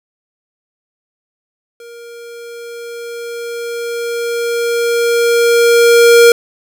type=tone with level ramp; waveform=square; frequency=470 Hz; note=A#4; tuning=14 cents sharp; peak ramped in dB=-33 to -3 dBFS; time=1.8-6.32 s; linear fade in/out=2 ms; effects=none